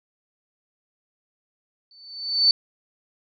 sine tone with exponential growth, 4516 Hz, C#8, 31 cents sharp, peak -11 dBFS, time 1.91-2.51 s, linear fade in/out 1 ms, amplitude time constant 130 ms, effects none

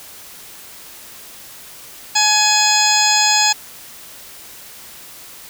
harmonic tone with a mistuned harmonic, 840 Hz, G#5, 19 cents sharp, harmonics 1 / 2 / 3 / 4 / 5 / 6 / 8 / 9, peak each -18 / -22 / -21 / -22 / -20 / -19 / -18 / -23 dBFS, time 2.15-3.53 s, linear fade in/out 10 ms, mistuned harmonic 1, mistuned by +22 cents, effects white hiss -38 dBFS RMS until 5.49 s

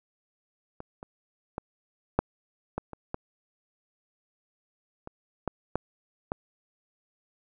clicks, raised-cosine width 1 ms, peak -25 / -27 / -18 / -7 / -16 / -25 / -17 / -25 / -14 / -12 / -15 dBFS, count 11, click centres 0.804 / 1.029 / 1.581 / 2.19 / 2.78 / 2.933 / 3.144 / 5.074 / 5.477 / 5.756 / 6.319 s, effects none

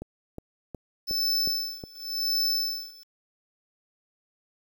click train, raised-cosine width 2 ms, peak -23 dBFS, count 6, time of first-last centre 0.02-1.838 s, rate 2.75 Hz
square tone with tremolo, 5274 Hz, E8, in tune, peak -23 dBFS, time 1.07-3.04 s, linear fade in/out 20 ms, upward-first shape sine, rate 0.92 Hz, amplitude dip 95%
effects 9-bit

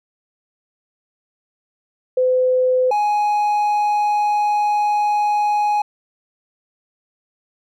sine / triangle tone pair in turn, 509 / 833.8 Hz, C5 / G#5, -48 / +7 cents, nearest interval major sixth, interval 855 cents, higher second, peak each -13 dBFS, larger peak neither, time 2.17-2.91 / 2.91-5.82 s, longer second, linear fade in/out 5 ms, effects none

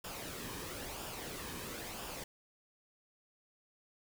pink noise with flanger, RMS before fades -44 dBFS, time 0.04-2.24 s, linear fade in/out 5 ms, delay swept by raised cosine 0.48 to 1.48 ms, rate 1 Hz, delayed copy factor -0.5, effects none

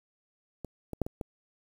clicks, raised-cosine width 2 ms, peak -24 / -23 / -13 / -23 / -21 dBFS, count 5, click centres 0.647 / 0.933 / 1.017 / 1.065 / 1.212 s, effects 8-bit

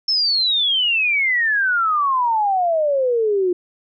sine exponential sweep, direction down, 5360 to 350 Hz, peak -15 dBFS, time 0.08-3.53 s, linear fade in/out 5 ms, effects none

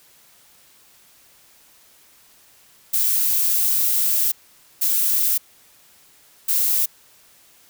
violet noise bursts at uneven times, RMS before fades -19 dBFS, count 3, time 2.93-4.32 / 4.81-5.38 / 6.48-6.86 s, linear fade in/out 10 ms, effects white hiss -53 dBFS RMS until 7.69 s

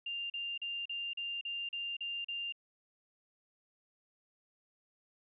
sine tone bursts, 2794 Hz, F7, in tune, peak -36 dBFS, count 9, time 0.06-2.524 s, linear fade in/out 5 ms, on 240 ms, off 38 ms, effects none

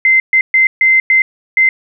sine tone bursts at uneven times, 2074 Hz, C7, 16 cents flat, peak -6 dBFS, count 6, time 0.05-0.2 / 0.33-0.41 / 0.54-0.67 / 0.81-1 / 1.1-1.22 / 1.57-1.69 s, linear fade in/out 2 ms, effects none

